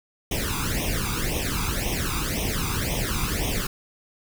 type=noise with flanger; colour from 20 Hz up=pink; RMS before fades=-26 dBFS; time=0.31-3.67 s; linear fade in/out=5 ms; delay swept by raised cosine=0.33 to 0.84 ms; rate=1.9 Hz; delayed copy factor=+0.9; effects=none